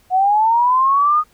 sine linear sweep, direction up, 727 to 1244.5 Hz, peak -11 dBFS, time 0.1-1.24 s, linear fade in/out 50 ms, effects pink hiss -55 dBFS RMS until 1.33 s

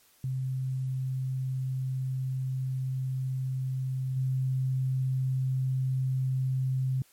sine tone with level steps, 130.81 Hz, C3, in tune, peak -28 / -25 dBFS, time 0.24-7.02 s, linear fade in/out 2 ms, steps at 4.16 s, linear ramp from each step 10 ms, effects white hiss -62 dBFS RMS until 7.12 s + MP3 64 kbps

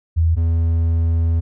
sine / triangle tone pair in turn, 82.2 / 82.72 Hz, E2 / E2, -4 / +7 cents, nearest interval unison, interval 11 cents, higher second, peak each -12 dBFS, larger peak neither, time 0.16-0.36 / 0.36-1.41 s, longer second, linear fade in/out 20 ms, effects none

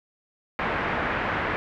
white low-pass noise, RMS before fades -27 dBFS, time 0.59-1.56 s, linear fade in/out 0 ms, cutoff 2000 Hz, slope 24 dB/octave, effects none

